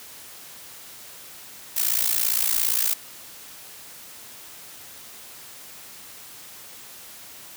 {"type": "noise with amplitude modulation", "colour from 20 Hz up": "blue", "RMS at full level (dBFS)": -19, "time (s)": [1.76, 2.94], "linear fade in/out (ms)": 10, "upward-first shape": "sine", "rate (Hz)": 57.5, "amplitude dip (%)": 85, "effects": ["white hiss -43 dBFS RMS until 7.56 s", "high-pass 60 Hz 12 dB/octave"]}